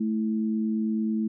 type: tone pair together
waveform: sine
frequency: 218.9 / 328 Hz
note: A3 / E4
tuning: -9 / -9 cents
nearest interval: perfect fifth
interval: 700 cents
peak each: -24 / -32 dBFS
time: 0-1.28 s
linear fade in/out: 10 ms
effects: none